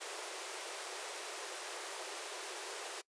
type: high-pass noise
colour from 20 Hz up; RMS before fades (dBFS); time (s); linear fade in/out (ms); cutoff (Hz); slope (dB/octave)
pink; -44; 0-3.02; 20; 350; 96
effects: noise-tail reverb RT60 0.1 s tail -23 dB re dry + resampled to 22050 Hz